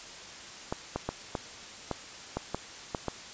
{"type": "clicks", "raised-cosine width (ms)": 1, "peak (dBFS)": -16, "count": 9, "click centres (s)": [0.725, 0.96, 1.09, 1.352, 1.913, 2.37, 2.546, 2.948, 3.083], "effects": ["white hiss -45 dBFS RMS until 3.33 s", "resampled to 16000 Hz"]}